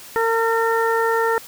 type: harmonic tone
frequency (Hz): 455.3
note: A#4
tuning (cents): -41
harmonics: 1 / 2 / 3 / 4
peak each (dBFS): -19 / -22 / -24 / -25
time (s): 0.16-1.38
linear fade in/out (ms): 0
effects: white hiss -40 dBFS RMS until 1.47 s